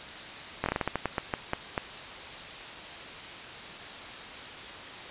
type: slowing click train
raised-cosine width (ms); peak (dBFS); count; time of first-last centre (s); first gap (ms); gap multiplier
0.5; -12; 13; 0.64-1.778; 21; 1.25
effects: white hiss -41 dBFS RMS until 5.1 s + resampled to 8000 Hz